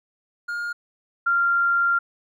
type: tone pair in turn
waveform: triangle / sine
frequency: 1417 / 1387.8 Hz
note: F6 / F6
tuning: +25 / -11 cents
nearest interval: unison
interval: 36 cents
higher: first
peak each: -24 / -17 dBFS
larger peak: second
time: 0.48-0.73 / 1.26-1.99 s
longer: second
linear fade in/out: 10 ms
effects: none